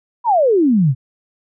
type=exponential sweep; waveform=sine; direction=down; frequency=1009 to 120.3 Hz; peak=-10 dBFS; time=0.24-0.95 s; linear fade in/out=50 ms; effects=none